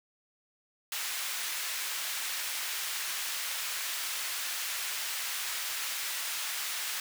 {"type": "high-pass noise", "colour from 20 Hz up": "pink", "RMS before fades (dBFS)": -35, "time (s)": [0.92, 7], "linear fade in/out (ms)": 2, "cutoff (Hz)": 1700, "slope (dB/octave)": 12, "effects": []}